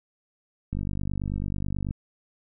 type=click train; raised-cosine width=5 ms; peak=-18 dBFS; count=59; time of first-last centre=0.73-1.909 s; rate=49.2 Hz; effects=none